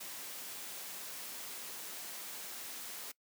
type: high-pass noise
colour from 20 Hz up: white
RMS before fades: -45 dBFS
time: 0-3.12 s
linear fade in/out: 10 ms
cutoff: 190 Hz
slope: 12 dB/octave
effects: noise-tail reverb RT60 0.1 s tail -22 dB re dry